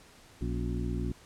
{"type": "harmonic tone with a mistuned harmonic", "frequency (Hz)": 59.6, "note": "A#1", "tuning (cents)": 39, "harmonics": [1, 2, 3, 4, 5, 6], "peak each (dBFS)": [-33, -36, -38, -39, -40, -41], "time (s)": [0.41, 1.12], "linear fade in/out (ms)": 5, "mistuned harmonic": 5, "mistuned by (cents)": -92, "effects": ["pink hiss -56 dBFS RMS until 1.25 s", "low-pass 10000 Hz 12 dB/octave"]}